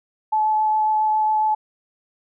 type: tone with vibrato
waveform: sine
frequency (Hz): 862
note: A5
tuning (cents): -36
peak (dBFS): -16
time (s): 0.32-1.55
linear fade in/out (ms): 10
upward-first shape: sine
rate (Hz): 7.3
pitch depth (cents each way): 9
effects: none